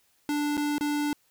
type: tone with dropouts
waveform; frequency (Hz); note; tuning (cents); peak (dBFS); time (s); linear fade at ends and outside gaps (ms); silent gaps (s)
square; 293.7; D4; 0; -26; 0.29-1.13; 1; 0.57-0.576 / 0.782-0.809
effects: white hiss -67 dBFS RMS until 1.3 s